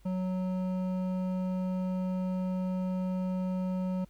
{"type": "tone with hard clipping", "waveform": "sine", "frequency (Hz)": 185, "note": "F#3", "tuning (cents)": 0, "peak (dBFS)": -31, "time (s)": [0.05, 4.05], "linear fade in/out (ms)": 10, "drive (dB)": 10, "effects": ["added 50 Hz sine -56 dBFS peak until 4.09 s", "pink hiss -67 dBFS RMS until 4.09 s"]}